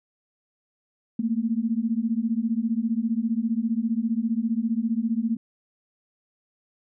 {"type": "beating tone pair", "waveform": "sine", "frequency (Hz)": [220, 235], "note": ["A3", "A#3"], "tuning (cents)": [0, 14], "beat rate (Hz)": 15, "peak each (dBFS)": [-25, -25], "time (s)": [1.19, 5.37], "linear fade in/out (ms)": 5, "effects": []}